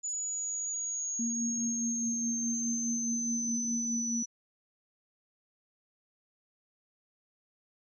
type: exponential sweep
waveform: sine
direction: down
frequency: 6920 to 5920 Hz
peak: -32 dBFS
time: 0.03-4.26 s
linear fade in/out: 20 ms
type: tone with tremolo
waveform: sine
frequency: 233 Hz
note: A#3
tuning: 1 cent flat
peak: -30 dBFS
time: 1.19-4.23 s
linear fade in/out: 5 ms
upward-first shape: sine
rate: 4.8 Hz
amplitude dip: 45%
effects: none